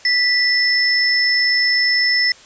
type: tone pair together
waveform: sine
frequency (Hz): 1971 / 5268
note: B6 / E8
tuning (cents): -4 / -2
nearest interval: octave + perfect fourth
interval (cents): 1702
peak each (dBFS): -16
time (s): 0.05-2.32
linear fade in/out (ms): 2
effects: white hiss -44 dBFS RMS until 2.45 s + resampled to 16000 Hz